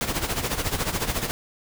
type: noise with tremolo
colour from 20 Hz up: pink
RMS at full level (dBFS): -24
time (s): 0.01-1.31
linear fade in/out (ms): 0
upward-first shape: sine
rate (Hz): 14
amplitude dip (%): 70
effects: none